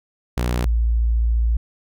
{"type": "tone pair in turn", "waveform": ["sawtooth", "sine"], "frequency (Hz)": [60.6, 57.2], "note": ["B1", "A#1"], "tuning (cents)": [-32, -32], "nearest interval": "minor second", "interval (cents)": 100, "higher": "first", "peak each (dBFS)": -15, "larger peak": "neither", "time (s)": [[0.37, 0.65], [0.65, 1.57]], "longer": "second", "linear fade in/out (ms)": 5, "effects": []}